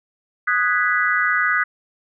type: chord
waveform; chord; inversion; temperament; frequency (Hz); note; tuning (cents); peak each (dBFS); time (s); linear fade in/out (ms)
sine; G# minor seventh; second; equal; 1244.5 / 1480 / 1661.2 / 1975.5; D#6 / F#6 / G#6 / B6; 0 / 0 / 0 / 0; -22 / -20 / -23 / -22; 0.47-1.64; 10
effects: none